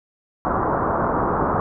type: low-pass noise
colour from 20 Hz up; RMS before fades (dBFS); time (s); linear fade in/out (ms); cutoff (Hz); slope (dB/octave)
white; -21; 0.45-1.6; 0; 1300; 48
effects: none